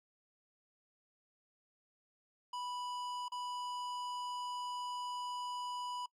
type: tone with dropouts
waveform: square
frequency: 986 Hz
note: B5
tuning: 3 cents flat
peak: -40 dBFS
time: 2.53-6.06 s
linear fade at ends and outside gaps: 5 ms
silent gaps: 3.283-3.319 s
effects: noise-tail reverb RT60 0.1 s tail -23 dB re dry + low-pass 7000 Hz 12 dB/octave